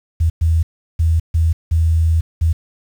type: tone bursts at uneven times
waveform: sine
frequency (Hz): 81.5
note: E2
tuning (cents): -19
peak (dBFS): -11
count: 6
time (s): 0.2-0.3 / 0.41-0.63 / 0.99-1.2 / 1.34-1.53 / 1.71-2.21 / 2.41-2.53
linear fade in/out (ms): 10
effects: 7-bit